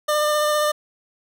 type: tone with vibrato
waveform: 25% pulse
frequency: 600 Hz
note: D5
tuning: 37 cents sharp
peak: -14 dBFS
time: 0.08-0.72 s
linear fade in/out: 10 ms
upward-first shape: sine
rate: 15 Hz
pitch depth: 11 cents each way
effects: none